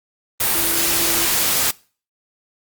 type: tone in noise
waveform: sine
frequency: 336.5 Hz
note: E4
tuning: 36 cents sharp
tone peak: -29 dBFS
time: 0.55-1.26 s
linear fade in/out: 5 ms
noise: white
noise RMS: -18 dBFS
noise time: 0.4-1.71 s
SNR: -14 dB
effects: noise-tail reverb RT60 0.4 s tail -23 dB re dry + Opus 32 kbps